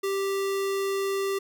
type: tone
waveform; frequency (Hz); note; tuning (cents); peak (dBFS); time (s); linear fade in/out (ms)
square; 392; G4; 0; -26; 0.03-1.39; 10
effects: none